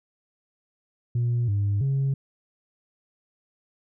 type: tone with pitch steps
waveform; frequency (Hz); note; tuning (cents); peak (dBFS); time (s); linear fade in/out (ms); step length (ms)
sine; 119.8 / 101.1 / 136.5; A#2 / G#2 / C#3; +48 / -46 / -26; -19; 1.15-2.14; 5; 330
effects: tanh soft clip ceiling -19 dBFS